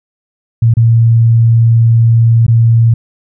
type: tone with dropouts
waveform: sine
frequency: 115.2 Hz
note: A#2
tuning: 20 cents flat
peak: -4 dBFS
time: 0.62-2.94 s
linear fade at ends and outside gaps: 5 ms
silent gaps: 0.739-0.769 / 2.466-2.48 s
effects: none